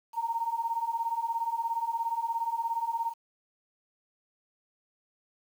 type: beating tone pair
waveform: sine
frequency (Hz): 910 / 927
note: A#5 / A#5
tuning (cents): -42 / -10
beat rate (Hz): 17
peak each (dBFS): -33 / -30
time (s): 0.13-3.14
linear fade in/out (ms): 50
effects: 9-bit